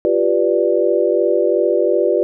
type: chord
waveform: sine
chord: G dominant seventh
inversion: third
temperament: equal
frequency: 349.2 / 392 / 493.9 / 587.3 Hz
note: F4 / G4 / B4 / D5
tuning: 0 / 0 / 0 / 0 cents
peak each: -18 dBFS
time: 0.05-2.23 s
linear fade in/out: 0 ms
effects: none